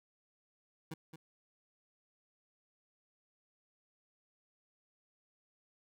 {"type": "tone with echo", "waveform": "25% pulse", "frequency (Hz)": 160, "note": "D#3", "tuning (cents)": 49, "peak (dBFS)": -37, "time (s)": [0.91, 0.94], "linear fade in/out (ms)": 5, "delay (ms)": 220, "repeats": 1, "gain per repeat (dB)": -8, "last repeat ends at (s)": 1.16, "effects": []}